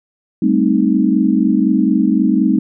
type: chord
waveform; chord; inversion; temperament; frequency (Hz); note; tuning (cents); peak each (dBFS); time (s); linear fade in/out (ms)
sine; A half-diminished seventh; third; equal; 196 / 220 / 261.6 / 311.1; G3 / A3 / C4 / Eb4; 0 / 0 / 0 / 0; -16; 0.42-2.59; 5
effects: none